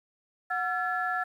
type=tone cluster; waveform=sine; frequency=734 / 1357 / 1719 Hz; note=F#5 / E6 / A6; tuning=-14 / +50 / -41 cents; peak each=-31 dBFS; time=0.5-1.24 s; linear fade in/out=10 ms; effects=tanh soft clip ceiling -17 dBFS + 10-bit